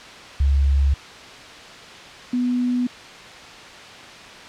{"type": "tone pair in turn", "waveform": "sine", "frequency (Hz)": [69.3, 247], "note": ["C#2", "B3"], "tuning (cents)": [0, 0], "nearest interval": "octave + minor seventh", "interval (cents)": 2200, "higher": "second", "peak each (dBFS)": [-14, -18], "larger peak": "first", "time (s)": [[0.4, 0.94], [2.33, 2.87]], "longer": "neither", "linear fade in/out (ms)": 5, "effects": ["white hiss -39 dBFS RMS until 4.48 s", "low-pass 4000 Hz 12 dB/octave"]}